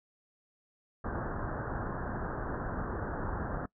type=low-pass noise; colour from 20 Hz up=pink; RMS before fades=-36 dBFS; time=1.04-3.66 s; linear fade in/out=5 ms; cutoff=1700 Hz; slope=96 dB/octave; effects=noise-tail reverb RT60 0.1 s tail -23 dB re dry